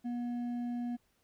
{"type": "tone with hard clipping", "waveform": "triangle", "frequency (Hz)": 241.1, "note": "B3", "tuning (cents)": -41, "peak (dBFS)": -35, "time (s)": [0.04, 0.97], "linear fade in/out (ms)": 20, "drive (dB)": 8, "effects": ["pink hiss -74 dBFS RMS until 1.23 s"]}